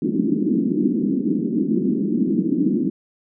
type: band-pass noise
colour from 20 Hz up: pink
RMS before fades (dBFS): -20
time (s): 0.02-2.9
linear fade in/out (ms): 5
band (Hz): 190 to 340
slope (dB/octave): 48
effects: none